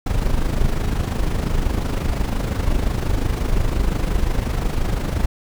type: noise with amplitude modulation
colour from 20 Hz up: brown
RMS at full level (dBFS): -17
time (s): 0.06-5.26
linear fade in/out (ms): 5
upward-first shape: sine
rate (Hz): 25.7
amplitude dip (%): 60
effects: none